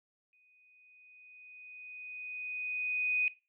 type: tone with exponential growth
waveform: sine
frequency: 2491 Hz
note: D#7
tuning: 1 cent sharp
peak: -26 dBFS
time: 0.33-3.28 s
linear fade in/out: 1 ms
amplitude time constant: 640 ms
effects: noise-tail reverb RT60 0.3 s tail -18 dB re dry